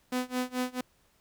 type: tone with tremolo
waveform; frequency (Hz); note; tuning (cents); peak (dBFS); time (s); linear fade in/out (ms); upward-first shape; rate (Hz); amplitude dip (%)
sawtooth; 251.7; B3; +33; -23; 0.12-0.81; 5; sine; 4.6; 95
effects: pink hiss -67 dBFS RMS until 1.2 s